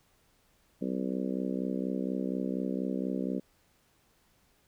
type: harmonic tone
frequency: 64.2 Hz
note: C2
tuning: 32 cents flat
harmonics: 3 / 4 / 5 / 6 / 7 / 8 / 9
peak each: -34 / -34 / -38 / -41 / -42 / -42 / -45 dBFS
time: 0.81-3.4 s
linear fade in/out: 10 ms
effects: pink hiss -68 dBFS RMS until 4.67 s